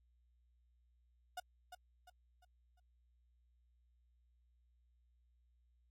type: tone with echo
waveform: 35% pulse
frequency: 723 Hz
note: F#5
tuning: 40 cents flat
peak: -40 dBFS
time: 1.37-1.4 s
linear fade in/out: 5 ms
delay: 350 ms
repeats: 4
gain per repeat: -8 dB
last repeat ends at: 2.8 s
effects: added 60 Hz sine -70 dBFS peak until 5.9 s + AAC 64 kbps